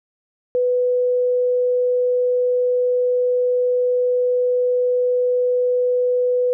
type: tone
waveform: sine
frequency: 496.2 Hz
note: B4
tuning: 8 cents sharp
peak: -15 dBFS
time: 0.55-6.53 s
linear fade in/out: 0 ms
effects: none